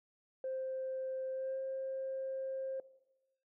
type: tone with pitch glide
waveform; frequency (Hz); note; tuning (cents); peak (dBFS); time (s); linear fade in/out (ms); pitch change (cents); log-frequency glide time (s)
sine; 524 to 531; C5 to C5; +2 to +25; -35; 0.44-2.8; 2; +23; 1.31-1.57
effects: noise-tail reverb RT60 1.0 s tail -18 dB re dry + tanh soft clip ceiling -32 dBFS